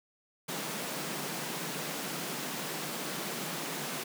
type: high-pass noise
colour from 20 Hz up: pink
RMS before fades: -37 dBFS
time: 0.48-4.04 s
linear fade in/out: 10 ms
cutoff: 140 Hz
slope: 96 dB/octave
effects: none